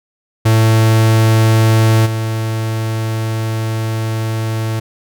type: tone with level steps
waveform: 45% pulse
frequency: 111.1 Hz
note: A2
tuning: 17 cents sharp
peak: -8 / -16 dBFS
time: 0.45-4.8 s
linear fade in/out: 10 ms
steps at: 2.05 s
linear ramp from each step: 20 ms
effects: none